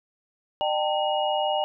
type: tone cluster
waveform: sine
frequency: 605 / 780 / 899 / 2883 Hz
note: D#5 / G5 / A5 / F#7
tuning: -49 / -9 / +37 / -46 cents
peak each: -26 / -26 / -30 / -31 dBFS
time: 0.61-1.64 s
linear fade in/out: 0 ms
effects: none